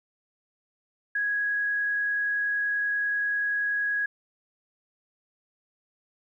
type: tone with frequency modulation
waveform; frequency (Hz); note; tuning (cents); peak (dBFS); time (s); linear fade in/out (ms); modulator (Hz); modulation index
sine; 1661.2; G#6; 0; -24; 1.15-4.06; 5; 30.4; 0.27
effects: 11-bit